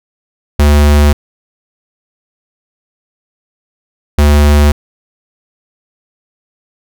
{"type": "tone pair in turn", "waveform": "square", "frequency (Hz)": [73.42, 73.42], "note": ["D2", "D2"], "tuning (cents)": [0, 0], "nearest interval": "unison", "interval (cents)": 0, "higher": "neither", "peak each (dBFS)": -5, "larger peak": "neither", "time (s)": [[0.59, 1.13], [4.18, 4.72]], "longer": "neither", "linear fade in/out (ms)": 5, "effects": []}